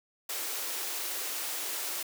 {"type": "high-pass noise", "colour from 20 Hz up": "white", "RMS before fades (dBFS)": -35, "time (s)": [0.29, 2.03], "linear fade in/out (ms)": 5, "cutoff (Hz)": 290, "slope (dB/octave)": 96, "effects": []}